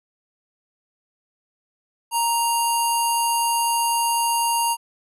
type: tone with low-pass filter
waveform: square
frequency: 934 Hz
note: A#5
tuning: 3 cents sharp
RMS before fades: -21 dBFS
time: 2.11-4.77 s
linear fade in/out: 50 ms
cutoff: 11000 Hz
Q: 8.5
effects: none